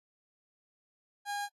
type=tone; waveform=30% pulse; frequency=815 Hz; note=G#5; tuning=33 cents flat; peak=-31 dBFS; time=1.25-1.49 s; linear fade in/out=50 ms; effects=AAC 32 kbps